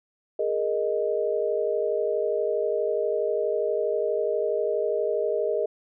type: chord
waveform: sine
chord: Ab suspended second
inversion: none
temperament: equal with one note detuned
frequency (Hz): 413.9 / 466.2 / 622.3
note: Ab4 / Bb4 / Eb5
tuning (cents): -6 / 0 / 0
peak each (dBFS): -27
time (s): 0.39-5.66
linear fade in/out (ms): 5
effects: none